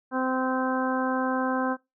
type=harmonic tone; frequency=258.9 Hz; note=C4; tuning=18 cents flat; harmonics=1 / 2 / 3 / 4 / 5 / 6; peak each=-27 / -31 / -32 / -32 / -36 / -34 dBFS; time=0.11-1.77 s; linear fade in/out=50 ms; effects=noise-tail reverb RT60 0.2 s tail -19 dB re dry

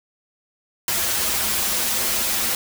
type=noise with comb filter; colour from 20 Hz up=white; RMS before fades=-22 dBFS; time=0.88-2.55 s; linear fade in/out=2 ms; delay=6.9 ms; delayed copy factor=-0.95; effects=none

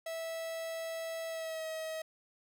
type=tone with pitch glide; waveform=45% pulse; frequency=654 to 637.6 Hz; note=E5 to D#5; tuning=-14 to +42 cents; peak=-37 dBFS; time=0.06-2.02 s; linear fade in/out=5 ms; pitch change=-44 cents; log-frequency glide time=1.28-1.65 s; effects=none

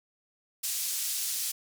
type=band-pass noise; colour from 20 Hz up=pink; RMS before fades=-32 dBFS; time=0.63-1.52 s; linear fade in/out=10 ms; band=5800 to 16000 Hz; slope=12 dB/octave; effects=none

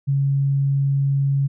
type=tone; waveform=sine; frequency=138.59 Hz; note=C#3; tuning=in tune; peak=-16 dBFS; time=0.07-1.48 s; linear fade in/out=20 ms; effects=none

